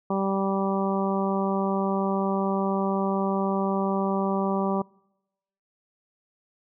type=harmonic tone; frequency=194.6 Hz; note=G3; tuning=12 cents flat; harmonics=1 / 2 / 3 / 4 / 5 / 6; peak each=-26 / -29 / -31 / -32 / -33 / -34 dBFS; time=0.1-4.82 s; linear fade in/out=5 ms; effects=noise-tail reverb RT60 0.9 s tail -26 dB re dry